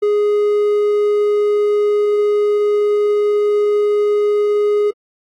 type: tone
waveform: triangle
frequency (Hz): 415.3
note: G#4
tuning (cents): 0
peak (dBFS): -10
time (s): 0.02-4.91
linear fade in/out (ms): 10
effects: AAC 48 kbps